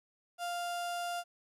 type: tone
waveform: 35% pulse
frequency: 698.5 Hz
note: F5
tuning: in tune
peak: -33 dBFS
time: 0.38-1.24 s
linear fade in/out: 50 ms
effects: resampled to 32000 Hz + 12-bit